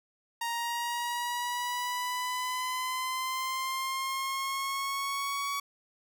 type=exponential sweep; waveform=sawtooth; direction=up; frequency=932.3 to 1129 Hz; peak=-27 dBFS; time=0.41-5.6 s; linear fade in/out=5 ms; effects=none